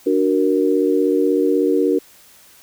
sine chord, D augmented, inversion none, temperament equal, 293.7 / 370 / 466.2 Hz, D4 / F#4 / A#4, 0 / 0 / 0 cents, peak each -18 dBFS, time 0.06-1.99 s, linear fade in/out 10 ms, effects white hiss -48 dBFS RMS until 2.62 s

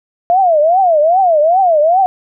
sine tone with vibrato, 678 Hz, E5, 49 cents sharp, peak -7 dBFS, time 0.3-2.06 s, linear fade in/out 0 ms, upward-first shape triangle, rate 2.5 Hz, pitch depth 270 cents each way, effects none

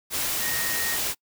sine tone in noise, 1864.7 Hz, A#6, in tune, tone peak -31 dBFS, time 0.39-0.99 s, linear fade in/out 50 ms, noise white, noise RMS -27 dBFS, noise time 0.1-1.15 s, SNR -7 dB, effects noise-tail reverb RT60 0.1 s tail -26 dB re dry

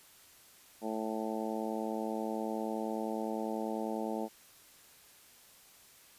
harmonic tone, 110.1 Hz, A2, 2 cents sharp, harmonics 2 / 3 / 4 / 5 / 6 / 7 / 8, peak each -38 / -40 / -41 / -42 / -43 / -43 / -44 dBFS, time 0.81-4.29 s, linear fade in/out 50 ms, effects white hiss -59 dBFS RMS until 6.18 s + resampled to 32000 Hz

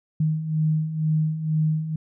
sine beating tone pair, 154.5 / 156.6 Hz, D#3 / D#3, -12 / +11 cents, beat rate 2.1 Hz, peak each -27 / -21 dBFS, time 0.2-1.96 s, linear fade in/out 5 ms, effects none

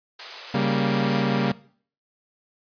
white high-pass noise, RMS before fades -35 dBFS, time 0.19-1.25 s, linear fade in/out 5 ms, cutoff 440 Hz, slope 24 dB/octave
sawtooth chord, G diminished, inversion second, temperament equal, 138.59 / 196 / 233.1 Hz, Db3 / G3 / Bb3, 0 / 0 / 0 cents, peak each -21 dBFS, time 0.54-1.52 s, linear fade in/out 5 ms
effects noise-tail reverb RT60 0.5 s tail -19 dB re dry + resampled to 11025 Hz

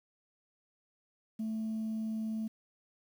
sine tone, 220.2 Hz, A3, 2 cents sharp, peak -31 dBFS, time 1.39-2.48 s, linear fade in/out 10 ms, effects tanh soft clip ceiling -31 dBFS + 10-bit

